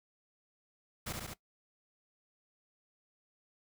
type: noise with echo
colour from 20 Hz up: pink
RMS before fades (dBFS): -39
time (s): 1.06-1.13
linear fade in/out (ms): 10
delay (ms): 70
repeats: 3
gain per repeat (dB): -2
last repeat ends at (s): 1.34
effects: noise-tail reverb RT60 0.1 s tail -18 dB re dry